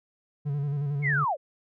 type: tone with vibrato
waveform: triangle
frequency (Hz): 143.2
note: D3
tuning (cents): -43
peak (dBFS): -24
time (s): 0.45-1.25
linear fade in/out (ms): 20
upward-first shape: square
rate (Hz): 11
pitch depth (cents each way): 44
type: linear sweep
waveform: sine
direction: down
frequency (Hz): 2238 to 492.4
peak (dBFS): -23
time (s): 1.02-1.37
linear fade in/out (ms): 50
effects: none